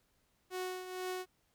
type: tone with tremolo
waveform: sawtooth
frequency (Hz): 368.4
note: F#4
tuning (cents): -7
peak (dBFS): -32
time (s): 0.5-1.26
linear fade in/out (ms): 50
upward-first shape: triangle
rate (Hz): 2.1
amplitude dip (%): 65
effects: pink hiss -75 dBFS RMS until 1.54 s